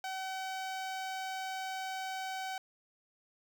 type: tone with notch filter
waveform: sawtooth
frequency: 760 Hz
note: F#5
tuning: 46 cents sharp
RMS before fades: -39 dBFS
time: 0.04-2.58 s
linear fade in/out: 2 ms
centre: 11000 Hz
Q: 1.1
effects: 12-bit